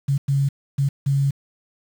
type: tone bursts at uneven times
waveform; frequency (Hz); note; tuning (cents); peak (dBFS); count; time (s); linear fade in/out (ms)
sine; 138.7; C#3; +1; -16; 4; 0.08-0.18 / 0.28-0.49 / 0.78-0.89 / 1.06-1.31; 10
effects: 7-bit